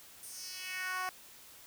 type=tone with high-pass filter sweep; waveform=10% pulse; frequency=370 Hz; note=F#4; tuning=in tune; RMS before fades=-40 dBFS; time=0.23-1.09 s; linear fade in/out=0 ms; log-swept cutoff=9600 to 810 Hz; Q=2.1; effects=white hiss -55 dBFS RMS until 1.66 s